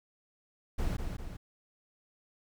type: noise with echo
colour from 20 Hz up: brown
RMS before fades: -31 dBFS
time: 0.78-0.97 s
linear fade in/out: 10 ms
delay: 200 ms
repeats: 2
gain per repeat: -5 dB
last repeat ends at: 1.37 s
effects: none